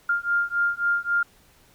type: beating tone pair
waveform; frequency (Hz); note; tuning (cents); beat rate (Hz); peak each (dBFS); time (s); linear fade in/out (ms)
sine; 1400 / 1403.7; F6 / F6; +4 / +8; 3.7; -24; 0.09-1.23; 5
effects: pink hiss -57 dBFS RMS until 1.74 s